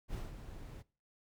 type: noise with ADSR envelope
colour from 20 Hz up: brown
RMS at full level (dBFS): -39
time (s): 0.08-0.83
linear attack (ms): 59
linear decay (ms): 170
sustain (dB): -9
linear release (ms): 26
effects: noise-tail reverb RT60 0.4 s tail -22 dB re dry